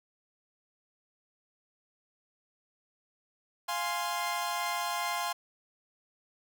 sawtooth chord, F minor, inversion none, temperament equal, 698.5 / 830.6 / 1046.5 Hz, F5 / Ab5 / C6, 0 / 0 / 0 cents, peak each -32 / -33 / -30 dBFS, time 3.68-5.33 s, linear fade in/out 10 ms, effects none

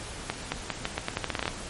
accelerating click train, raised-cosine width 0.3 ms, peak -11 dBFS, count 14, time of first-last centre 0.3-1.479 s, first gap 220 ms, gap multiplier 0.83, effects pink hiss -39 dBFS RMS until 1.69 s + MP3 48 kbps

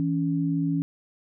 sine tone pair together, 162.9 / 280.3 Hz, E3 / C#4, -20 / +19 cents, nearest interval major sixth, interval 939 cents, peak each -25 dBFS, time 0-0.82 s, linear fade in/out 0 ms, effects none

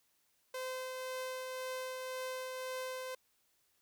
sawtooth tone with tremolo, 515 Hz, C5, 28 cents flat, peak -34 dBFS, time 0.54-3.15 s, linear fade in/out 5 ms, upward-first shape triangle, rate 1.9 Hz, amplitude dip 30%, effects white hiss -75 dBFS RMS until 3.81 s

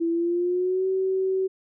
sine tone with pitch glide, 334 to 379.3 Hz, E4 to F#4, +23 to +43 cents, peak -21 dBFS, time 0-1.48 s, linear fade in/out 20 ms, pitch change +220 cents, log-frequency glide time 0.1-0.87 s, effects none

